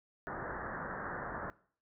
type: low-pass noise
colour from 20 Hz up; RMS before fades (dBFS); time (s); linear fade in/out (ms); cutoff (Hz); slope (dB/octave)
white; -41; 0.27-1.5; 0; 1800; 96
effects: noise-tail reverb RT60 0.5 s tail -20 dB re dry

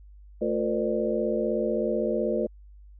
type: tone cluster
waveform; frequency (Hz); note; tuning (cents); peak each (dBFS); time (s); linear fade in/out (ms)
sine; 219.8 / 353.2 / 458.1 / 514 / 597; A3 / F4 / A#4 / C5 / D5; -2 / +20 / -30 / -31 / +28; -30; 0.41-2.47; 10
effects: added 50 Hz sine -46 dBFS peak until 2.99 s

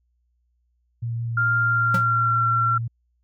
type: tone with vibrato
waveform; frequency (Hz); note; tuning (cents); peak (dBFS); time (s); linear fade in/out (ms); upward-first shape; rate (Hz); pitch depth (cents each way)
sine; 116.54; A#2; 0; -24; 1.02-2.88; 10; sine; 6; 11
type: tone with pitch glide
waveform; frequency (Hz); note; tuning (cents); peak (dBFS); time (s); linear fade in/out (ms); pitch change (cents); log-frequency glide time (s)
sine; 1396.9 to 1360.3; F6 to F6; 0 to -46; -18; 1.37-2.78; 5; -46; 1.61-2.41
type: tone with exponential decay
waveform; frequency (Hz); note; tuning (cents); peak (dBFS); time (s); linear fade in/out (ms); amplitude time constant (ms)
square; 179.7; F3; +50; -20; 1.94-2.06; 5; 26
effects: added 60 Hz sine -65 dBFS peak until 3.23 s

